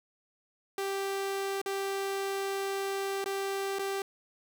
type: tone with dropouts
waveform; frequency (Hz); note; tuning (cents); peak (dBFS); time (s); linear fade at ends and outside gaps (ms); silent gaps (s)
sawtooth; 392; G4; 0; -27; 0.78-4.02; 2; 1.616-1.66 / 3.242-3.259 / 3.787-3.793
effects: 9-bit